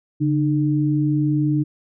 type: tone pair together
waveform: sine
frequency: 143.09 / 303.2 Hz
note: D3 / D#4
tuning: -45 / -45 cents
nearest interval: octave + minor second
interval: 1300 cents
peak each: -19 dBFS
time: 0.2-1.64 s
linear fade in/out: 20 ms
effects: none